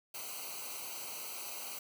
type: noise with comb filter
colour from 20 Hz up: white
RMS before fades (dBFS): -43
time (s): 0.14-1.79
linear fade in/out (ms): 5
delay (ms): 0.57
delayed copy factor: -0.95
effects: none